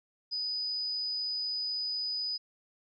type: tone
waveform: sine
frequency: 4978 Hz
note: D#8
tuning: in tune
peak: -31 dBFS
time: 0.31-2.38 s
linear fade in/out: 20 ms
effects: none